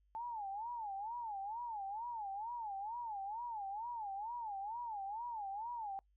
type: tone with vibrato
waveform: sine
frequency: 867 Hz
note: A5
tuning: 26 cents flat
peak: -40 dBFS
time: 0.15-5.99 s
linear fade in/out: 0 ms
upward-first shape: sine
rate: 2.2 Hz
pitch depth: 190 cents each way
effects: noise-tail reverb RT60 0.1 s tail -25 dB re dry + added 50 Hz sine -70 dBFS peak until 6.16 s